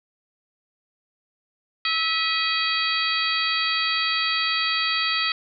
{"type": "harmonic tone with a mistuned harmonic", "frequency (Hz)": 651, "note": "E5", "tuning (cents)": -22, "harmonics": [2, 3, 4, 5, 6, 7], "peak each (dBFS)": [-28, -28, -28, -28, -28, -28], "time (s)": [1.85, 5.32], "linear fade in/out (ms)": 2, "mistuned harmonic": 4, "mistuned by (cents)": -67, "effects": []}